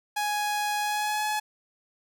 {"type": "tone with pitch glide", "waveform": "sawtooth", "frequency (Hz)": [833, 849], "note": ["G#5", "G#5"], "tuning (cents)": [5, 38], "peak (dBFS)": -22, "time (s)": [0.16, 1.4], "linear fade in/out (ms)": 10, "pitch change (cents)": 33, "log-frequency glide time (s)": [0.79, 1.25], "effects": []}